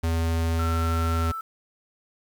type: tone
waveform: square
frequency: 82.41 Hz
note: E2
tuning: in tune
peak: -23 dBFS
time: 0.03-1.32 s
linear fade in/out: 10 ms
type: tone with pitch glide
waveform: sine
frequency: 1345 to 1322.7 Hz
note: E6 to E6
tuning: +34 to +5 cents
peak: -30 dBFS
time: 0.59-1.41 s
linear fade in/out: 5 ms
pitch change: -29 cents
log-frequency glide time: 1.23-1.29 s
effects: 8-bit